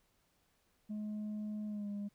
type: tone with pitch glide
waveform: sine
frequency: 211.5 to 203.7 Hz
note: G#3 to G#3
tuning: +32 to -33 cents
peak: -35 dBFS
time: 0.89-2.09 s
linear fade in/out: 20 ms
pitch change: -65 cents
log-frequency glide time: 1.67-1.88 s
effects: tanh soft clip ceiling -37 dBFS + pink hiss -75 dBFS RMS until 2.14 s